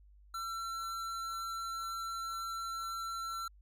sine tone with tanh clipping, 1349 Hz, E6, 40 cents sharp, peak -39 dBFS, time 0.34-3.48 s, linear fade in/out 5 ms, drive 18 dB, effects added 50 Hz sine -57 dBFS peak until 3.61 s

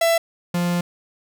45% pulse tone pair in turn, 667 / 174.84 Hz, E5 / F3, +20 / +2 cents, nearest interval octave + major seventh, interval 2318 cents, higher first, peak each -15 / -19 dBFS, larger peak first, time 0.01-0.18 / 0.54-0.81 s, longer second, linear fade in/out 5 ms, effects none

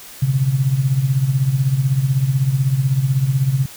sine tone with tremolo, 133.7 Hz, C3, 38 cents sharp, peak -10 dBFS, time 0.22-3.66 s, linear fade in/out 5 ms, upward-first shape triangle, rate 16 Hz, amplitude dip 80%, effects white hiss -38 dBFS RMS until 3.76 s

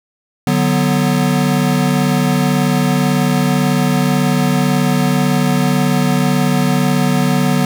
square chord, B minor, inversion first, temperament equal, 146.83 / 185 / 246.9 Hz, D3 / F#3 / B3, 0 / 0 / 0 cents, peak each -17 dBFS, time 0.47-7.65 s, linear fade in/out 2 ms, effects none

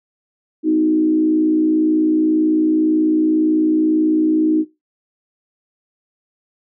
sine tone with frequency modulation, 312.5 Hz, D#4, 8 cents sharp, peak -12 dBFS, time 0.63-4.65 s, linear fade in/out 50 ms, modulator 58.1 Hz, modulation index 0.59, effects noise-tail reverb RT60 0.2 s tail -17 dB re dry

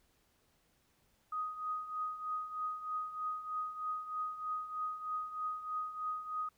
sine tone with tremolo, 1249 Hz, D#6, 6 cents sharp, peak -33 dBFS, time 1.32-6.49 s, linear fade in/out 5 ms, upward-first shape triangle, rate 3.2 Hz, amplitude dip 75%, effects pink hiss -73 dBFS RMS until 6.57 s

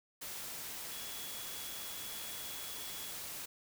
sine tone in noise, 3365 Hz, G#7, 22 cents sharp, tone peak -50 dBFS, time 0.91-3.12 s, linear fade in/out 10 ms, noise white, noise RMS -44 dBFS, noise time 0.21-3.46 s, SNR -9 dB, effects none

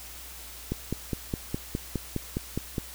click train, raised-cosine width 3 ms, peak -15 dBFS, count 11, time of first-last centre 0.72-2.782 s, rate 4.85 Hz, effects added 60 Hz sine -48 dBFS peak until 2.94 s + white hiss -44 dBFS RMS until 2.94 s

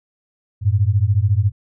sine beating tone pair, 94.8 / 108.8 Hz, F#2 / A2, +43 / -19 cents, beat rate 14 Hz, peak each -16 dBFS, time 0.61-1.52 s, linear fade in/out 50 ms, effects none

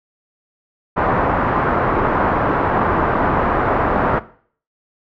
white low-pass noise, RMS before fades -17 dBFS, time 0.96-4.2 s, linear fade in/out 20 ms, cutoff 1300 Hz, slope 24 dB/octave, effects noise-tail reverb RT60 0.5 s tail -17 dB re dry

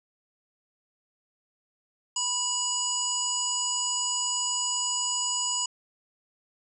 harmonic tone with a mistuned harmonic, 988 Hz, B5, in tune, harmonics 1 / 3 / 5 / 7 / 8, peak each -35 / -34 / -34 / -28 / -36 dBFS, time 2.16-5.66 s, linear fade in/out 5 ms, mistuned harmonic 3, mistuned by -34 cents, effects none

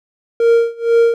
triangle tone with tremolo, 464.4 Hz, A#4, 7 cents flat, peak -5 dBFS, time 0.4-1.14 s, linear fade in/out 2 ms, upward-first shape sine, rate 2.1 Hz, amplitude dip 95%, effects none

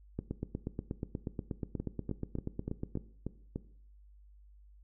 two click trains, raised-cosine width 3 ms, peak -22 / -23 dBFS, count 24 / 7, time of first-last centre 0.19-2.954 / 1.8-3.56 s, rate 8.32 / 3.41 Hz, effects noise-tail reverb RT60 0.6 s tail -17 dB re dry + added 50 Hz sine -55 dBFS peak until 4.83 s

